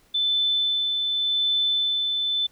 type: tone with tremolo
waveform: sine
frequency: 3520 Hz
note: A7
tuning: in tune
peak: -19 dBFS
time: 0.14-2.47 s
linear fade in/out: 10 ms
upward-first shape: sine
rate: 0.87 Hz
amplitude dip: 30%
effects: pink hiss -60 dBFS RMS until 2.51 s